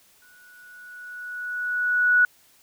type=tone with exponential growth; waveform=sine; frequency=1470 Hz; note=F#6; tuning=12 cents flat; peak=-13 dBFS; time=0.22-2.25 s; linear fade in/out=2 ms; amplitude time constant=440 ms; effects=white hiss -58 dBFS RMS until 2.62 s